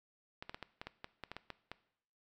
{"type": "clicks", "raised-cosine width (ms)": 0.3, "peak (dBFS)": -27, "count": 12, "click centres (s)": [0.425, 0.495, 0.545, 0.627, 0.815, 0.87, 1.044, 1.237, 1.316, 1.366, 1.503, 1.716], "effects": ["noise-tail reverb RT60 0.7 s tail -18 dB re dry"]}